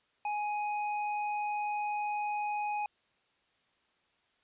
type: tone with hard clipping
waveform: sine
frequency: 834 Hz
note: G#5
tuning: 7 cents sharp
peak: -33 dBFS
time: 0.25-2.86 s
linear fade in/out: 2 ms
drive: 15 dB
effects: white hiss -72 dBFS RMS until 4.43 s + resampled to 8000 Hz